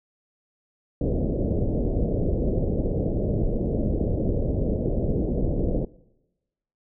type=low-pass noise; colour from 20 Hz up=pink; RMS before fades=-24 dBFS; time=1.01-5.85 s; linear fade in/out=2 ms; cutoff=590 Hz; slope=48 dB/octave; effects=noise-tail reverb RT60 1.0 s tail -22 dB re dry